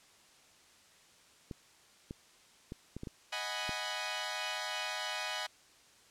clicks, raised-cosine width 3 ms, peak -28 dBFS, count 7, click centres 1.512 / 2.109 / 2.721 / 2.966 / 3.034 / 3.072 / 3.693 s
10% pulse chord, G# minor seventh, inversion second, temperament equal, 622.3 / 740 / 830.6 / 987.8 Hz, D#5 / F#5 / G#5 / B5, 0 / 0 / 0 / 0 cents, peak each -33 dBFS, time 3.32-5.47 s, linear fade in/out 10 ms
effects white hiss -62 dBFS RMS until 6.1 s + low-pass 8000 Hz 12 dB/octave

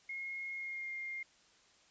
sine tone with pitch glide, 2155 to 2120 Hz, C#7 to C7, -49 to +22 cents, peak -39 dBFS, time 0.09-1.23 s, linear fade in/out 5 ms, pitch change -29 cents, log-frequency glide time 0.54-0.9 s, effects white hiss -66 dBFS RMS until 1.9 s + resampled to 16000 Hz

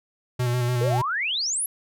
square tone with vibrato, 122.9 Hz, B2, 8 cents flat, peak -22 dBFS, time 0.39-1.02 s, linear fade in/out 10 ms, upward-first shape square, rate 6.8 Hz, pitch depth 26 cents each way
sine exponential sweep, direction up, 442.4 to 11580 Hz, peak -23 dBFS, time 0.81-1.66 s, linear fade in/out 2 ms
effects none

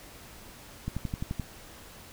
click train, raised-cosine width 5 ms, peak -19 dBFS, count 7, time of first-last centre 0.88-1.397 s, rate 11.6 Hz, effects pink hiss -49 dBFS RMS until 2.12 s

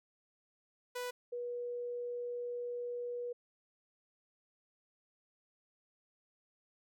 sawtooth / sine tone pair in turn, 493.9 / 484.3 Hz, B4 / B4, 0 / -34 cents, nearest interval unison, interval 34 cents, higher first, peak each -34 / -37 dBFS, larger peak first, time 0.95-1.11 / 1.32-3.33 s, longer second, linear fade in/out 10 ms, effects none

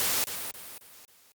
white noise with echo, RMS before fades -27 dBFS, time 0-0.24 s, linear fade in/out 0 ms, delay 270 ms, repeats 4, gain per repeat -8 dB, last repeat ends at 1.32 s, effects high-pass 100 Hz 12 dB/octave + Opus 48 kbps

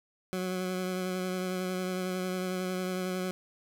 20% pulse tone with vibrato, 184.1 Hz, F#3, 8 cents flat, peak -26 dBFS, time 0.33-3.31 s, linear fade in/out 0 ms, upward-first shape sine, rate 11 Hz, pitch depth 18 cents each way, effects none

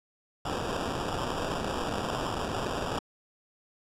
violet noise with sample-and-hold, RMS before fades -32 dBFS, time 0.45-2.99 s, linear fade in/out 5 ms, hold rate 2100 Hz, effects low-pass 8000 Hz 12 dB/octave

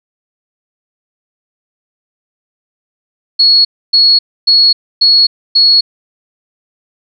sine tone bursts, 4347 Hz, C#8, 35 cents flat, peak -4 dBFS, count 5, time 3.39-5.81 s, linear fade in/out 10 ms, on 260 ms, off 280 ms, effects none

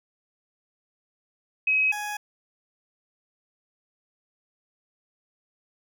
sine / 20% pulse tone pair in turn, 2545 / 834.2 Hz, D#7 / G#5, +39 / +7 cents, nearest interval octave + perfect fifth, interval 1932 cents, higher first, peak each -19 / -25 dBFS, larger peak first, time 1.67-1.92 / 1.92-2.17 s, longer neither, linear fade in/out 5 ms, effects none

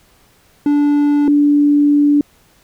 triangle / sine tone pair in turn, 290.8 / 290.8 Hz, D4 / D4, -17 / -17 cents, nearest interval unison, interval 0 cents, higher neither, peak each -8 dBFS, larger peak neither, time 0.66-1.28 / 1.28-2.21 s, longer second, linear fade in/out 2 ms, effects pink hiss -52 dBFS RMS until 2.63 s

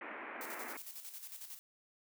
white band-pass noise, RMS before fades -46 dBFS, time 0.01-0.77 s, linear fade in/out 2 ms, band 230 to 2300 Hz, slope 48 dB/octave
blue noise with tremolo, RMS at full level -47 dBFS, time 0.41-1.59 s, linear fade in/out 0 ms, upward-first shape square, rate 11 Hz, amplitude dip 55%
effects none

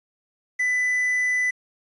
triangle tone with quantisation, 1996 Hz, B6, 18 cents sharp, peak -18 dBFS, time 0.59-1.51 s, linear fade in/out 10 ms, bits 8, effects resampled to 24000 Hz

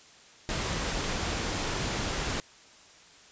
pink noise, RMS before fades -31 dBFS, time 0.49-2.4 s, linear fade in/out 0 ms, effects white hiss -54 dBFS RMS until 3.31 s + resampled to 16000 Hz

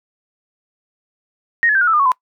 sine tone with pitch steps, 1864.7 / 1709.9 / 1568 / 1437.9 / 1318.5 / 1209.1 / 1108.8 / 1016.7 Hz, A#6 / A6 / G6 / F#6 / E6 / D#6 / C#6 / B5, 0 / -50 / 0 / -50 / 0 / -50 / 0 / +50 cents, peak -11 dBFS, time 1.63-2.118 s, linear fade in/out 0 ms, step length 61 ms, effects noise-tail reverb RT60 0.1 s tail -23 dB re dry

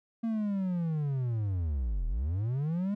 triangle linear two-way sweep, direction down then up, 231.1 to 37.69 to 208.9 Hz, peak -26 dBFS, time 0.23-2.95 s, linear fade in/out 10 ms, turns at 2.07 s, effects none

